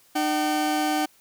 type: tone pair together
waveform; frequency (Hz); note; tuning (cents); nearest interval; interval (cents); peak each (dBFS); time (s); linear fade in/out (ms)
40% pulse; 302.8 / 763; D#4 / G5; -47 / -47; octave + major third; 1600; -24; 0.15-1.06; 10
effects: white hiss -58 dBFS RMS until 1.2 s